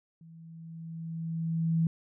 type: tone with level ramp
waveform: sine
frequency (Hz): 163.9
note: E3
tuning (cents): -10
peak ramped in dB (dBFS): -49 to -22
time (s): 0.21-1.87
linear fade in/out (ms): 2
effects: none